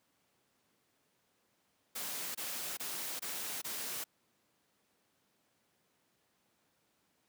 white noise bursts, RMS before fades -40 dBFS, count 5, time 1.95-4.042 s, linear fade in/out 10 ms, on 400 ms, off 23 ms, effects pink hiss -75 dBFS RMS until 7.28 s + high-pass 150 Hz 12 dB/octave

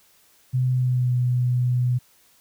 sine tone with pitch glide, 127.5 to 124.16 Hz, C3 to B2, -44 to +10 cents, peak -18 dBFS, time 0.53-1.99 s, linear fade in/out 20 ms, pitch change -46 cents, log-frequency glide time 0.71-1.13 s, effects white hiss -58 dBFS RMS until 2.4 s

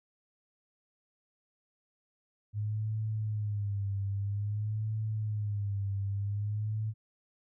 sine tone with vibrato, 103.83 Hz, G#2, in tune, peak -30 dBFS, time 2.53-6.94 s, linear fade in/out 50 ms, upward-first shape sine, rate 0.51 Hz, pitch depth 84 cents each way, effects none

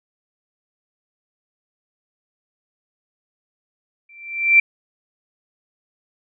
sine tone with exponential growth, 2349 Hz, D7, in tune, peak -6 dBFS, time 4.09-4.6 s, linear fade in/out 5 ms, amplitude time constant 110 ms, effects none

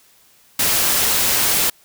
white noise, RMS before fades -17 dBFS, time 0.59-1.7 s, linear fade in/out 5 ms, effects white hiss -53 dBFS RMS until 1.84 s

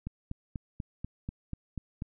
click train, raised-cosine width 5 ms, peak -23 dBFS, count 9, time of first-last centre 0.07-2.021 s, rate 4.1 Hz, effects none

